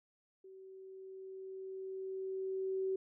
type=tone with level ramp; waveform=sine; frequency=381 Hz; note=G4; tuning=49 cents flat; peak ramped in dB=-52 to -32 dBFS; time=0.44-2.96 s; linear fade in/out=5 ms; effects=none